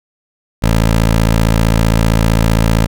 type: tone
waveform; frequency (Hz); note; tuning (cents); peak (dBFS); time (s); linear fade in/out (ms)
15% pulse; 55.4; A1; +13; -3; 0.62-2.87; 20
effects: none